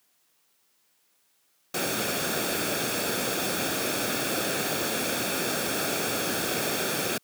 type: noise with comb filter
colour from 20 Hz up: pink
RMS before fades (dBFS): -28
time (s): 1.74-7.18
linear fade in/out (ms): 5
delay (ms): 1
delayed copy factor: -0.55
effects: white hiss -68 dBFS RMS until 7.23 s + high-pass 150 Hz 12 dB/octave